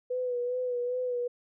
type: tone with vibrato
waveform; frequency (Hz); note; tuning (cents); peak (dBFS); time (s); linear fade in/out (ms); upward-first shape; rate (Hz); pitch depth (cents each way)
sine; 494.9; B4; +4; -28; 0.1-1.28; 10; sine; 2.5; 37
effects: none